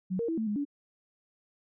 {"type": "tone with pitch steps", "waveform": "sine", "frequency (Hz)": [185.8, 465.1, 328, 221.4, 207.9, 286.3], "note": ["F#3", "A#4", "E4", "A3", "G#3", "D4"], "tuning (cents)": [7, -4, -9, 11, 2, -44], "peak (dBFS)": -28, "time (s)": [0.1, 0.652], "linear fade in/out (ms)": 20, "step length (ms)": 92, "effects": []}